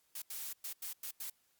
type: noise bursts at uneven times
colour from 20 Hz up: blue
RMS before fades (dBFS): -42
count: 6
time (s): 0.15-0.22 / 0.3-0.53 / 0.64-0.73 / 0.82-0.93 / 1.03-1.11 / 1.2-1.3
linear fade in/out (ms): 5
effects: white hiss -74 dBFS RMS until 1.59 s + Opus 48 kbps